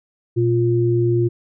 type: tone pair together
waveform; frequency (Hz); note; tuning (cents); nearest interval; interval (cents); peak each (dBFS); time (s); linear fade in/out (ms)
sine; 119.84 / 349.7; A#2 / F4; +48 / +2; octave + perfect fifth; 1854; -17; 0.36-1.29; 20
effects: none

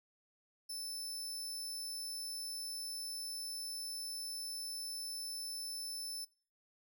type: tone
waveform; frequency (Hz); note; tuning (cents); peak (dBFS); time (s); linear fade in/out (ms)
25% pulse; 5280; E8; +2; -36; 0.69-6.25; 10
effects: noise-tail reverb RT60 0.4 s tail -22 dB re dry

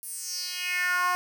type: tone with high-pass filter sweep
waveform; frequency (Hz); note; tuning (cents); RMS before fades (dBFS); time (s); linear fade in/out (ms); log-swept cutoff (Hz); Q
10% pulse; 360; F#4; -47; -29; 0.03-1.15; 0; 11000 to 870; 3.6
effects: none

